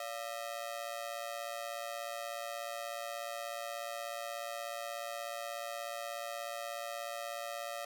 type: ring-modulated tone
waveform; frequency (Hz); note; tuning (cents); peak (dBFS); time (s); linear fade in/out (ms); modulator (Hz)
sawtooth; 635; D#5; +35; -32; 0-7.85; 2; 58.3
effects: none